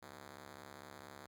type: ring-modulated tone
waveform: 5% pulse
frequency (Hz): 140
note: C#3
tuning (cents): +18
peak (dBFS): -37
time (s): 0.02-1.27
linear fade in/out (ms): 10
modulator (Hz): 37.8
effects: none